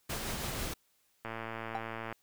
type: noise with tremolo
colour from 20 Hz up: pink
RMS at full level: -36 dBFS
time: 0.09-0.74 s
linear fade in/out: 10 ms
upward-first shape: sine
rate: 6.1 Hz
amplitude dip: 25%
type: click train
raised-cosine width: 0.5 ms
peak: -24 dBFS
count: 100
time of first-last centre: 1.25-2.126 s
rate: 113 Hz
type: tone with exponential decay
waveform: triangle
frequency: 784 Hz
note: G5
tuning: in tune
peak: -27 dBFS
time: 1.75-1.84 s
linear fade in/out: 0 ms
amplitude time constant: 19 ms
effects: white hiss -72 dBFS RMS until 2.22 s